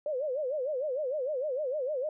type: tone with vibrato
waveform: sine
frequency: 554.4 Hz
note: C#5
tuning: in tune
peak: -29 dBFS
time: 0.06-2.09 s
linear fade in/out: 2 ms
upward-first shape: sine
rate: 6.6 Hz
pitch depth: 200 cents each way
effects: none